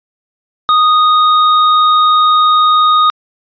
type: tone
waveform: square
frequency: 1241 Hz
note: D#6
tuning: 5 cents flat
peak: -7 dBFS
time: 0.69-3.1 s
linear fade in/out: 0 ms
effects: resampled to 11025 Hz

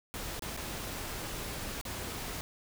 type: noise with dropouts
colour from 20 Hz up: pink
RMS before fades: -39 dBFS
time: 0.14-2.41 s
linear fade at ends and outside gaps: 0 ms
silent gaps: 0.394-0.422 / 0.566-0.573 / 1.813-1.852 s
effects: none

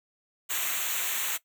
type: noise with comb filter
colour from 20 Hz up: white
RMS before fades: -30 dBFS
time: 0.49-1.38 s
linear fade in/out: 20 ms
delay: 0.2 ms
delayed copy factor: -0.85
effects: noise-tail reverb RT60 0.1 s tail -18 dB re dry

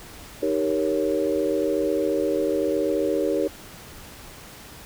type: chord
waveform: sine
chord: Eb dominant seventh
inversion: none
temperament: equal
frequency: 311.1 / 392 / 466.2 / 554.4 Hz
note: Eb4 / G4 / Bb4 / Db5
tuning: 0 / 0 / 0 / 0 cents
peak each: -26 dBFS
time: 0.42-3.48 s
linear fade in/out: 10 ms
effects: pink hiss -43 dBFS RMS until 4.85 s

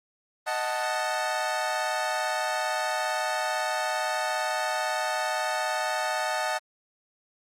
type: chord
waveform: 25% pulse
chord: D# diminished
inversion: none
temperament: equal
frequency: 622.3 / 740 / 880 Hz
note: D#5 / F#5 / A5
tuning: 0 / 0 / 0 cents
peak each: -27 dBFS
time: 0.46-6.59 s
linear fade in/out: 20 ms
effects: low-pass 10000 Hz 12 dB/octave + Opus 32 kbps

